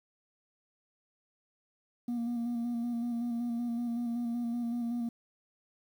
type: tone with vibrato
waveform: sine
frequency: 236.9 Hz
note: A#3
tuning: 28 cents sharp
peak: -28 dBFS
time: 2.08-5.09 s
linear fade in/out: 5 ms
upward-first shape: square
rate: 5.3 Hz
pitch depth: 24 cents each way
effects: tanh soft clip ceiling -30 dBFS + 10-bit